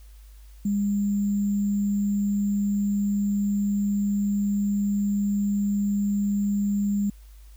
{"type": "tone with sample-and-hold", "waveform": "sine", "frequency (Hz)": 202.7, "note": "G#3", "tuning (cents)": -42, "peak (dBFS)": -21, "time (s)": [0.65, 7.1], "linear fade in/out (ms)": 5, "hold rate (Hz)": 7350, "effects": ["added 51 Hz sine -44 dBFS peak until 7.56 s", "white hiss -60 dBFS RMS until 7.56 s"]}